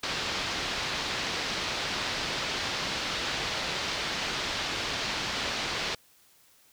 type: low-pass noise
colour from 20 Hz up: white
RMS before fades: -32 dBFS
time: 0.03-5.95 s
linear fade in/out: 5 ms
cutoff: 4800 Hz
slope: 24 dB/octave
effects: white hiss -61 dBFS RMS until 6.72 s